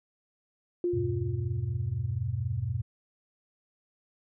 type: tone with exponential decay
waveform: sine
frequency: 351.7 Hz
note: F4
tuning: 12 cents sharp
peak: -24 dBFS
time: 0.84-2.18 s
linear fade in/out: 2 ms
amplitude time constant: 290 ms
type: chord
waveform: sine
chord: E minor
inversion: none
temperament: equal with one note detuned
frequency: 82.41 / 99.37 / 123.47 Hz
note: E2 / G2 / B2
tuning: 0 / +24 / 0 cents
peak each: -37 / -32 / -31 dBFS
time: 0.93-2.82 s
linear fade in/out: 10 ms
effects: none